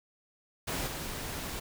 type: noise with level steps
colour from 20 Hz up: pink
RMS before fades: -34 / -38 dBFS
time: 0.67-1.6 s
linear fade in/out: 10 ms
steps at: 0.87 s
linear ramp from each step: 5 ms
effects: none